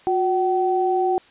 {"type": "tone pair together", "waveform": "sine", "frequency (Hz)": [362.5, 761], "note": ["F#4", "F#5"], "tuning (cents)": [-35, 48], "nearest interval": "octave + minor second", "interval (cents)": 1283, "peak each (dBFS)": -20, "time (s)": [0.07, 1.18], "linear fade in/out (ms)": 0, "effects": ["white hiss -51 dBFS RMS until 1.3 s", "resampled to 8000 Hz"]}